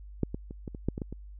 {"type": "clicks", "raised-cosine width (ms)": 3, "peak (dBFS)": [-13, -21, -28, -24, -27, -14, -22, -20, -26], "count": 9, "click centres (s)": [0.233, 0.345, 0.509, 0.678, 0.748, 0.886, 0.979, 1.018, 1.126], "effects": ["added 50 Hz sine -43 dBFS peak until 1.39 s"]}